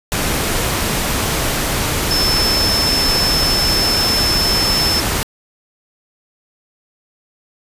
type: tone in noise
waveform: sine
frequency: 5274 Hz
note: E8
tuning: in tune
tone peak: -15 dBFS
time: 2.11-5 s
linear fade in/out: 0 ms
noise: pink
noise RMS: -18 dBFS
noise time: 0.12-5.23 s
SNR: 0 dB
effects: resampled to 32000 Hz